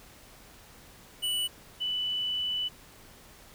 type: tone pair in turn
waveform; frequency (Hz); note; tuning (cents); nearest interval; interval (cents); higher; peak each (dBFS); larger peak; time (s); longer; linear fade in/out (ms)
square / sine; 2960 / 2982; F#7 / F#7; 0 / +13; unison; 13; second; -28; neither; 1.22-1.48 / 1.8-2.69; second; 20
effects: pink hiss -53 dBFS RMS until 3.54 s